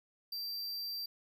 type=tone; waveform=square; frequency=4699 Hz; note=D8; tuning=in tune; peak=-38 dBFS; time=0.32-1.06 s; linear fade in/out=5 ms; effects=12-bit